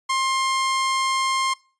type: tone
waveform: sawtooth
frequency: 1060 Hz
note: C6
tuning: 22 cents sharp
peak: -16 dBFS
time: 0.09-1.54 s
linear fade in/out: 10 ms
effects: noise-tail reverb RT60 0.4 s tail -24 dB re dry + resampled to 22050 Hz